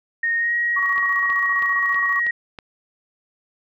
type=tone with pitch glide; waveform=sine; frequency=1852 to 1894.2 Hz; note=A#6 to A#6; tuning=-12 to +27 cents; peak=-18 dBFS; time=0.23-2.31 s; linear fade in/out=5 ms; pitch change=+39 cents; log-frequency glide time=0.38-0.54 s
type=tone with tremolo; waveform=sine; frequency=1127 Hz; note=C#6; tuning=28 cents sharp; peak=-21 dBFS; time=0.76-2.2 s; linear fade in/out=10 ms; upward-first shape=square; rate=15 Hz; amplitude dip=55%
type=click train; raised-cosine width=0.3 ms; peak=-20 dBFS; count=6; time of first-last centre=0.98-2.588 s; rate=3.11 Hz
effects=none